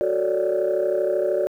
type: chord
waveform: sine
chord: D major seventh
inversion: first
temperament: equal with one note detuned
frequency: 370 / 444.3 / 554.4 / 587.3 Hz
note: F#4 / A4 / C#5 / D5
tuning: 0 / +17 / 0 / 0 cents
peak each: -23 / -26 / -25 / -22 dBFS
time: 0.01-1.47 s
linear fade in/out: 0 ms
effects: tanh soft clip ceiling -13 dBFS + 9-bit